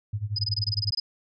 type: tone with tremolo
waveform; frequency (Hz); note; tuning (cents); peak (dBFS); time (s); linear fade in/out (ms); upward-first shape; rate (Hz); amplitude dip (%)
sine; 104.2; G#2; +6; -24; 0.13-0.91; 5; sine; 11; 90
type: tone bursts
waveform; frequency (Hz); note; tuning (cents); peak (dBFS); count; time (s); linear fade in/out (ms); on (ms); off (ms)
sine; 5000; D#8; +8; -24; 13; 0.36-1; 5; 28; 23
effects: none